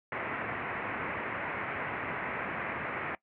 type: low-pass noise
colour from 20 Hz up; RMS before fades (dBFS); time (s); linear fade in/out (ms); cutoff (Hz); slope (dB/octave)
white; -36; 0.12-3.15; 2; 2300; 48
effects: noise-tail reverb RT60 0.1 s tail -20 dB re dry + high-pass 100 Hz 12 dB/octave